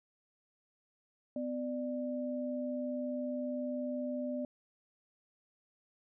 sine tone pair together, 252.4 / 593.1 Hz, B3 / D5, +38 / +17 cents, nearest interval octave + minor third, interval 1479 cents, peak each -36 / -38 dBFS, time 1.36-4.45 s, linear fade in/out 2 ms, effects none

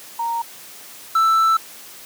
sine / triangle tone pair in turn, 929 / 1324.5 Hz, A#5 / E6, -6 / +8 cents, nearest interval tritone, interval 614 cents, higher second, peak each -20 / -11 dBFS, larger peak second, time 0.19-0.42 / 1.15-1.57 s, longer second, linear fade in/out 5 ms, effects white hiss -40 dBFS RMS until 2.05 s + high-pass 150 Hz 12 dB/octave

